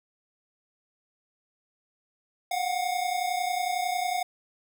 square tone pair together, 715 / 746 Hz, F5 / F#5, +41 / +14 cents, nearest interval minor second, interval 73 cents, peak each -29 / -31 dBFS, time 2.51-4.23 s, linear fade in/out 5 ms, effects none

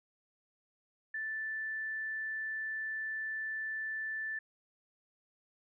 sine tone, 1760 Hz, A6, in tune, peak -35 dBFS, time 1.14-4.39 s, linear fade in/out 5 ms, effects none

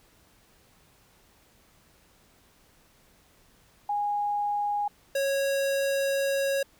sine / square tone pair in turn, 823 / 550.3 Hz, G#5 / C#5, -16 / -13 cents, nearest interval perfect fifth, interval 697 cents, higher first, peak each -25 dBFS, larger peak neither, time 3.89-4.88 / 5.15-6.63 s, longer second, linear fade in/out 5 ms, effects pink hiss -61 dBFS RMS until 6.79 s

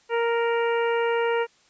harmonic tone, 466.2 Hz, A#4, in tune, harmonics 1 / 2 / 3 / 4 / 5 / 6, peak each -22 / -28 / -32 / -34 / -36 / -38 dBFS, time 0.09-1.47 s, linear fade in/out 50 ms, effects white hiss -60 dBFS RMS until 1.69 s + resampled to 16000 Hz

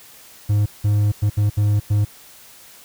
triangle tone bursts at uneven times, 103.83 Hz, G#2, in tune, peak -12 dBFS, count 6, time 0.49-0.66 / 0.84-1.12 / 1.22-1.3 / 1.37-1.5 / 1.57-1.8 / 1.9-2.05 s, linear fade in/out 10 ms, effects white hiss -45 dBFS RMS until 2.84 s

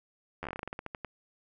slowing click train, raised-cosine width 0.5 ms, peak -22 dBFS, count 16, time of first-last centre 0.43-1.047 s, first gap 11 ms, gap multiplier 1.17, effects none

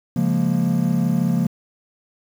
triangle chord, Bb minor seventh, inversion first, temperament equal, 138.59 / 174.61 / 207.7 / 233.1 Hz, Db3 / F3 / Ab3 / Bb3, 0 / 0 / 0 / 0 cents, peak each -22 / -18 / -23 / -20 dBFS, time 0.16-1.47 s, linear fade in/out 5 ms, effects 7-bit

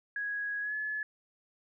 sine tone with pitch glide, 1661.2 to 1712.8 Hz, G#6 to A6, 0 to -47 cents, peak -32 dBFS, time 0.16-1.03 s, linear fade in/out 2 ms, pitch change +53 cents, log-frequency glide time 0.61-0.74 s, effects none

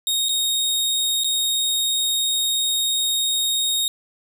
sawtooth tone with dropouts, 3729 Hz, A#7, in tune, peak -16 dBFS, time 0.07-3.88 s, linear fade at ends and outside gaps 1 ms, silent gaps 0.286-0.292 / 1.236-1.244 s, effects none

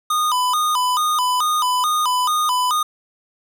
square tone with vibrato, 1108.7 Hz, C#6, in tune, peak -17 dBFS, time 0.1-2.83 s, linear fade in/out 5 ms, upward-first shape square, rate 2.3 Hz, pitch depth 180 cents each way, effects none

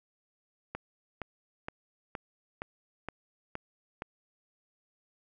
click train, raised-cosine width 0.5 ms, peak -21 dBFS, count 8, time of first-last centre 0.75-4.021 s, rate 2.14 Hz, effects none

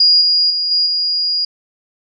sine tone with level steps, 4864 Hz, D#8, 40 cents flat, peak -7 / -10 / -15 / -11 / -14 dBFS, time 0-1.45 s, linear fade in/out 5 ms, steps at 0.21 / 0.5 / 0.71 / 0.86 s, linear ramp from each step 5 ms, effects none

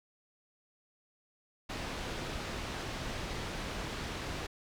pink low-pass noise, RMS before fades -39 dBFS, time 1.69-4.47 s, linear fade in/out 10 ms, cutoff 5000 Hz, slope 12 dB/octave, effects none

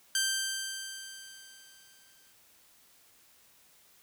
10% pulse tone with exponential decay, 1567 Hz, G6, 1 cent flat, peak -17 dBFS, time 0.15-2.32 s, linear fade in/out 2 ms, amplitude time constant 470 ms, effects white hiss -62 dBFS RMS until 4.02 s

